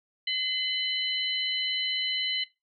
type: tone cluster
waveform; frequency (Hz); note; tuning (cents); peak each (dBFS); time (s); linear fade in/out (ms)
sine; 2044 / 3006 / 4058; C7 / F#7 / B7; -41 / +27 / +46; -32 / -28 / -32; 0.27-2.44; 5
effects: noise-tail reverb RT60 0.2 s tail -17 dB re dry